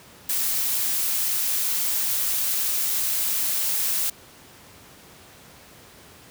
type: noise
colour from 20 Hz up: blue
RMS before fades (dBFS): -24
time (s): 0.29-4.1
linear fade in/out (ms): 5
effects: pink hiss -48 dBFS RMS until 6.3 s + high-pass 80 Hz 12 dB/octave